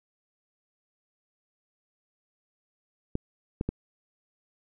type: clicks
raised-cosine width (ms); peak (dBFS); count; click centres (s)
3; -15; 3; 3.154 / 3.611 / 3.69
effects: none